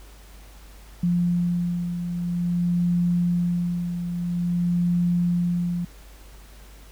sine beating tone pair, 174.61 / 175.11 Hz, F3 / F3, 0 / +5 cents, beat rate 0.5 Hz, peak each -21 / -29 dBFS, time 1.03-5.85 s, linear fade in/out 5 ms, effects added 50 Hz sine -44 dBFS peak until 6.91 s + pink hiss -51 dBFS RMS until 6.91 s

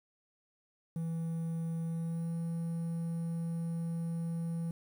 triangle tone with pitch glide, 164.81 to 166.82 Hz, E3 to E3, 0 to +21 cents, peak -31 dBFS, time 0.96-4.71 s, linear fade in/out 2 ms, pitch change +21 cents, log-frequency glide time 1.84-2.34 s, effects 10-bit

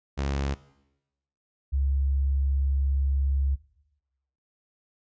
sawtooth / sine tone pair in turn, 69.3 / 68.54 Hz, C#2 / C#2, 0 / -19 cents, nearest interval unison, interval 19 cents, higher first, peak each -22 dBFS, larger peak neither, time 0.17-0.55 / 1.72-3.56 s, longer second, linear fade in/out 20 ms, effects noise-tail reverb RT60 0.9 s tail -18 dB re dry + resampled to 16000 Hz

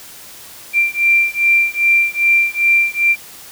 sine beating tone pair, 2363 / 2365.5 Hz, D7 / D7, +10 / +12 cents, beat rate 2.5 Hz, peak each -14 dBFS, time 0.73-3.16 s, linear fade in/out 50 ms, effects white hiss -37 dBFS RMS until 3.51 s

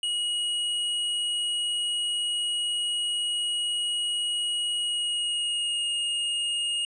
square tone with pitch glide, 2899 to 2854 Hz, F#7 to F7, -36 to +37 cents, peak -26 dBFS, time 0.03-6.85 s, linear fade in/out 2 ms, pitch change -27 cents, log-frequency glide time 4.79-5.89 s, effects resampled to 22050 Hz

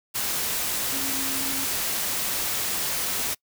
sine tone in noise, 270 Hz, C#4, 45 cents flat, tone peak -35 dBFS, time 0.92-1.66 s, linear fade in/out 20 ms, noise white, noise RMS -27 dBFS, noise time 0.14-3.35 s, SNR -11 dB, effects noise-tail reverb RT60 0.1 s tail -25 dB re dry

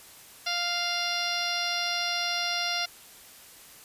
harmonic tone, 698.5 Hz, F5, in tune, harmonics 1 / 2 / 3 / 4 / 5 / 6 / 7 / 8, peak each -35 / -35 / -35 / -35 / -35 / -35 / -35 / -35 dBFS, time 0.46-2.86 s, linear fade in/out 10 ms, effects white hiss -50 dBFS RMS until 3.84 s + resampled to 32000 Hz

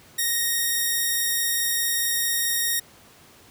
5% pulse tone, 1864.7 Hz, A#6, in tune, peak -11 dBFS, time 0.18-2.8 s, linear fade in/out 10 ms, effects pink hiss -51 dBFS RMS until 3.5 s + high-pass 80 Hz 12 dB/octave

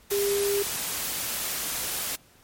sine tone in noise, 402.5 Hz, G4, 46 cents sharp, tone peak -23 dBFS, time 0.11-0.63 s, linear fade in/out 10 ms, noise white, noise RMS -30 dBFS, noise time 0.1-2.16 s, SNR +4 dB, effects pink hiss -57 dBFS RMS until 2.43 s + MP3 64 kbps

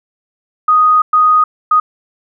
sine tone bursts at uneven times, 1244.5 Hz, D#6, in tune, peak -6 dBFS, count 3, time 0.68-1.02 / 1.13-1.44 / 1.71-1.8 s, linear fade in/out 5 ms, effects none

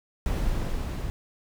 brown noise with level ramp, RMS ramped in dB -25 to -31 dBFS, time 0.26-1.1 s, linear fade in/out 0 ms, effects none

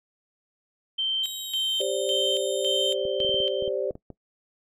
sine tone with tremolo, 3121 Hz, G7, 8 cents flat, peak -23 dBFS, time 0.98-3.69 s, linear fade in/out 10 ms, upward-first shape square, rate 1.8 Hz, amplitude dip 75%
20% pulse tone with pitch glide, 3803 to 3657 Hz, A#7 to A#7, +34 to -34 cents, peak -29 dBFS, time 1.23-2.94 s, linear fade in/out 10 ms, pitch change -68 cents, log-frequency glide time 1.42-1.87 s
sine chord, G suspended fourth, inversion none, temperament equal with one note detuned, 392 / 523.3 / 582.6 Hz, G4 / C5 / D5, 0 / 0 / -14 cents, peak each -29 dBFS, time 1.8-3.91 s, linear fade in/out 5 ms
clicks, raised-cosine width 2 ms, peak -26 dBFS, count 11, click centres 3.053 / 3.203 / 3.248 / 3.294 / 3.344 / 3.403 / 3.624 / 3.678 / 3.909 / 3.954 / 4.103 s
effects noise-tail reverb RT60 0.1 s tail -19 dB re dry

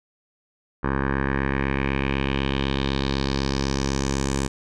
10% pulse tone with low-pass filter sweep, 68 Hz, C#2, 33 cents flat, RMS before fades -24 dBFS, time 0.83-4.48 s, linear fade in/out 10 ms, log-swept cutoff 1400 to 7900 Hz, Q 3, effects none

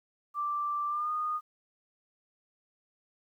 sine tone with pitch glide, 1175 to 1229.1 Hz, D6 to D#6, +1 to -22 cents, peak -29 dBFS, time 0.34-1.41 s, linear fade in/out 50 ms, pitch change +77 cents, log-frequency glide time 0.88-1.11 s, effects 11-bit

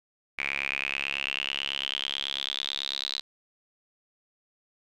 sawtooth tone with band-pass filter sweep, 69.1 Hz, C#2, 5 cents flat, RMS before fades -32 dBFS, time 0.38-3.21 s, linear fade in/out 10 ms, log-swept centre 2300 to 4000 Hz, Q 9.2, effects none

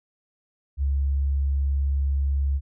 sine tone, 69.3 Hz, C#2, in tune, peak -20 dBFS, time 0.77-2.61 s, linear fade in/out 50 ms, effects none

